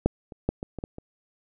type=clicks; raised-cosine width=2 ms; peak=-6 / -27 / -10 / -19 / -21 / -18 / -25 dBFS; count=7; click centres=0.06 / 0.322 / 0.49 / 0.629 / 0.787 / 0.839 / 0.984 s; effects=none